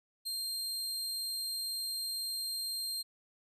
sawtooth tone, 4186 Hz, C8, in tune, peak -32 dBFS, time 0.25-3.03 s, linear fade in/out 20 ms, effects resampled to 32000 Hz

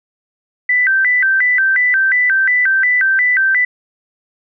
sine tone with vibrato, 1760 Hz, A6, in tune, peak -10 dBFS, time 0.69-3.65 s, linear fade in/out 5 ms, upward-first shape square, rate 2.8 Hz, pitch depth 210 cents each way, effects none

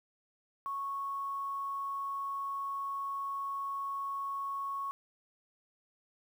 sine tone with quantisation, 1105 Hz, C#6, 6 cents flat, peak -34 dBFS, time 0.66-4.91 s, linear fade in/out 0 ms, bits 10, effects none

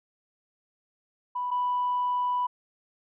sine tone pair in turn, 987.8 / 987.8 Hz, B5 / B5, 0 / 0 cents, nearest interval unison, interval 0 cents, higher neither, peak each -27 / -23 dBFS, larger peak second, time 1.35-1.51 / 1.51-2.47 s, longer second, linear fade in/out 10 ms, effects tanh soft clip ceiling -20 dBFS

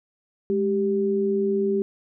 sine tone pair together, 207.7 / 392.1 Hz, G#3 / G4, 0 / 0 cents, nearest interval major seventh, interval 1100 cents, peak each -25 / -21 dBFS, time 0.5-1.82 s, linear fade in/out 0 ms, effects none

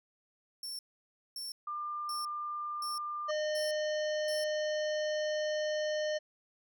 sawtooth tone bursts, 5430 Hz, F8, 50 cents flat, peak -36 dBFS, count 6, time 0.63-4.44 s, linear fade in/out 2 ms, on 160 ms, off 570 ms
sine tone, 1197 Hz, D6, 33 cents sharp, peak -35 dBFS, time 1.67-3.31 s, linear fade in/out 5 ms
harmonic tone, 610 Hz, D#5, 34 cents flat, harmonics 1 / 3 / 5 / 7 / 9 / 10, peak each -31 / -41 / -45 / -48 / -50 / -51 dBFS, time 3.28-6.19 s, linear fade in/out 20 ms
effects none

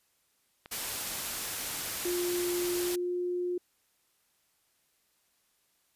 click, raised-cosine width 0.3 ms, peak -29 dBFS, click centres 0.659 s
white noise, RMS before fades -35 dBFS, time 0.71-2.96 s, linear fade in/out 10 ms
sine tone with pitch glide, 352.5 to 356.2 Hz, F4 to F4, +16 to +34 cents, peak -29 dBFS, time 2.05-3.58 s, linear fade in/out 5 ms, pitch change +18 cents, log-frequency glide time 2.79-3.11 s
effects white hiss -72 dBFS RMS until 5.95 s + resampled to 32000 Hz

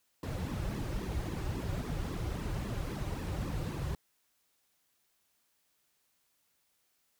brown noise with flanger, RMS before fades -36 dBFS, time 0.23-3.95 s, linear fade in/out 2 ms, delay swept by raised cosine 1.3 to 4.6 ms, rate 3.7 Hz, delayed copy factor -0.9, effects white hiss -75 dBFS RMS until 7.19 s

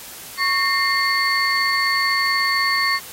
sine tone cluster, 1106 / 1825 / 2111 / 4452 Hz, C#6 / A#6 / C7 / C#8, -4 / -37 / +15 / +7 cents, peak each -22 dBFS, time 0.37-3 s, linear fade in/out 50 ms, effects white hiss -37 dBFS RMS until 3.12 s + AAC 48 kbps

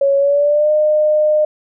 sine tone with pitch glide, 555 to 608.7 Hz, C#5 to D#5, +2 to -38 cents, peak -10 dBFS, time 0.01-1.45 s, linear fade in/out 5 ms, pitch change +160 cents, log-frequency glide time 0.17-0.71 s, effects none

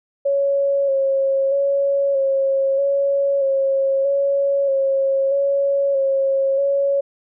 sine tone with vibrato, 550 Hz, C#5, 14 cents flat, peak -15 dBFS, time 0.25-7.01 s, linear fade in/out 10 ms, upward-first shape square, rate 0.79 Hz, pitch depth 23 cents each way, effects none

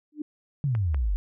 sine tone with exponential growth, 300 Hz, D4, 37 cents sharp, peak -25 dBFS, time 0.12-0.22 s, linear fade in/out 5 ms, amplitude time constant 20 ms
sine exponential sweep, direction down, 150.6 to 43.35 Hz, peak -22 dBFS, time 0.64-1.16 s, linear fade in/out 0 ms
clicks, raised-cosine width 0.5 ms, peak -23 dBFS, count 2, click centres 0.751 / 0.945 s
effects none

